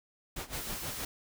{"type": "noise with tremolo", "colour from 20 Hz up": "pink", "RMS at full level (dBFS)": -38, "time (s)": [0.36, 1.05], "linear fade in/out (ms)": 5, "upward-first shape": "sine", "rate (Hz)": 6.3, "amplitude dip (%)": 85}
{"type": "noise", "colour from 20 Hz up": "white", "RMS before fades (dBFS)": -41, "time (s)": [0.53, 1.05], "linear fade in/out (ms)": 2}
{"effects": []}